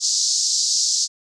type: band-pass noise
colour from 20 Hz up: pink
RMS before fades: -20 dBFS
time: 0-1.08 s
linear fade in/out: 50 ms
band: 4500 to 7200 Hz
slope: 48 dB/octave
effects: none